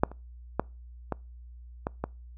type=clicks; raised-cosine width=1 ms; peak=-6 / -29 / -10 / -15 / -15 / -15 dBFS; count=6; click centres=0.035 / 0.116 / 0.596 / 1.123 / 1.869 / 2.04 s; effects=noise-tail reverb RT60 0.3 s tail -26 dB re dry + added 60 Hz sine -44 dBFS peak until 2.37 s